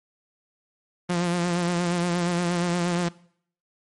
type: tone with vibrato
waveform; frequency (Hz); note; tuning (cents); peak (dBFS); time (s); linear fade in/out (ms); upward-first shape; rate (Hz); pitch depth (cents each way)
sawtooth; 174.61; F3; 0; -18; 1.09-3.09; 10; sine; 8.5; 39
effects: noise-tail reverb RT60 0.6 s tail -21 dB re dry + MP3 48 kbps